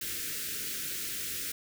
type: band-stop noise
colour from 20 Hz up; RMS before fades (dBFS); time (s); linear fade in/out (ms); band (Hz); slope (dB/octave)
white; -36; 0.01-1.52; 5; 490 to 1400; 48
effects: none